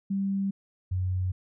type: tone pair in turn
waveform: sine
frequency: 196 / 92.25 Hz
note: G3 / F#2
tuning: 0 / -5 cents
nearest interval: octave + minor second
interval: 1305 cents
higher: first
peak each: -25 dBFS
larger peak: neither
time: 0.1-0.51 / 0.91-1.32 s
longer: neither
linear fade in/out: 10 ms
effects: none